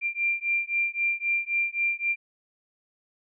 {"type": "beating tone pair", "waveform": "sine", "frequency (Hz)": [2375, 2378.8], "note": ["D7", "D7"], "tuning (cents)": [19, 22], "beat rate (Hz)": 3.8, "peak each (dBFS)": -27, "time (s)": [0.01, 2.16], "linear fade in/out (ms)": 50, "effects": []}